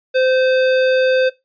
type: tone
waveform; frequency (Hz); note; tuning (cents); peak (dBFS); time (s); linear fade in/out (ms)
square; 517; C5; -21; -13; 0.14-1.3; 20
effects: noise-tail reverb RT60 0.2 s tail -19 dB re dry + resampled to 11025 Hz